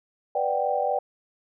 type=chord; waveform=sine; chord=G major seventh; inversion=first; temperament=equal; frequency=493.9 / 587.3 / 740 / 784 Hz; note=B4 / D5 / F#5 / G5; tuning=0 / 0 / 0 / 0 cents; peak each=-29 / -27 / -30 / -26 dBFS; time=0.35-0.99 s; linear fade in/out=5 ms; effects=none